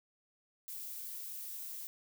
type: noise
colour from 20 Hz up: violet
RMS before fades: -44 dBFS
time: 0.68-1.87 s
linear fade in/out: 0 ms
effects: none